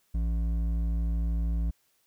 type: tone with hard clipping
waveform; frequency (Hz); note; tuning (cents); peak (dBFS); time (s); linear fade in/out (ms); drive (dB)
sine; 56.5; A1; +47; -27; 0.14-1.71; 10; 8
effects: white hiss -70 dBFS RMS until 2.06 s